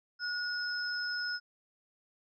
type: tone pair together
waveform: sine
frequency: 1453 / 5178 Hz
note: F#6 / E8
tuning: -32 / -32 cents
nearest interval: octave + minor seventh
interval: 2200 cents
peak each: -34 / -37 dBFS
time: 0.19-1.4 s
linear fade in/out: 50 ms
effects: none